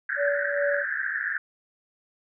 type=band-pass noise; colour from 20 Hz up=pink; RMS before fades=-29 dBFS; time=0.09-1.38 s; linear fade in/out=2 ms; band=1500 to 1800 Hz; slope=96 dB/octave
type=tone with tremolo; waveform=sine; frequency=572 Hz; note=D5; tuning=46 cents flat; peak=-22 dBFS; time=0.16-0.85 s; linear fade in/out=50 ms; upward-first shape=sine; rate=2.5 Hz; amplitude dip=60%
effects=none